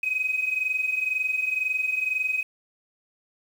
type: tone pair together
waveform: sine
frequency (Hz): 2505 / 2527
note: D#7 / D#7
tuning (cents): +11 / +26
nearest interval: unison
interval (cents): 15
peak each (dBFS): -28 / -24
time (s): 0.03-2.43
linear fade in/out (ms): 5
effects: tanh soft clip ceiling -16 dBFS + 8-bit